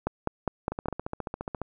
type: two click trains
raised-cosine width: 1 ms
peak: -18 / -12 dBFS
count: 14 / 5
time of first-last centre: 0.72-1.617 / 0.07-0.885 s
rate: 14.5 / 4.91 Hz
effects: none